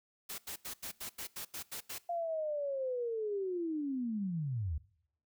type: noise bursts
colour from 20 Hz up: white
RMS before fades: -42 dBFS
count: 10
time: 0.29-1.985 s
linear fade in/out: 10 ms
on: 93 ms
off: 85 ms
type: linear sweep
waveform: sine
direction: down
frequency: 698.5 to 68 Hz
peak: -33 dBFS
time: 2.09-4.78 s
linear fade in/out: 5 ms
effects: noise-tail reverb RT60 0.7 s tail -22 dB re dry